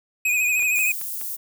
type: tone with vibrato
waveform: square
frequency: 2489 Hz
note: D#7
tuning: in tune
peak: -19 dBFS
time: 0.25-0.92 s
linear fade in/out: 5 ms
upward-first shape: triangle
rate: 13 Hz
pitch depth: 59 cents each way
type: clicks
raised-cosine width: 0.3 ms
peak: -24 dBFS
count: 5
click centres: 0.594 / 0.625 / 0.789 / 1.014 / 1.213 s
type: high-pass noise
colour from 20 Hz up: white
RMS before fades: -30 dBFS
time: 0.74-1.37 s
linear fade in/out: 20 ms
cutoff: 12000 Hz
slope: 12 dB/octave
effects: none